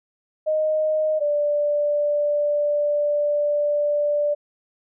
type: tone pair in turn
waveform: sine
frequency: 620 / 587.4 Hz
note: D#5 / D5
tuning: -6 / 0 cents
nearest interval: minor second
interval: 94 cents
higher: first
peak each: -18 dBFS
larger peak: neither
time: 0.46-1.2 / 1.2-4.35 s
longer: second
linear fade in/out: 20 ms
effects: none